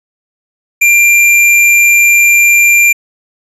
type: tone with hard clipping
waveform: sine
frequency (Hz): 2379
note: D7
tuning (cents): +22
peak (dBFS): -5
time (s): 0.81-2.93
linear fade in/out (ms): 10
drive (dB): 18
effects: resampled to 32000 Hz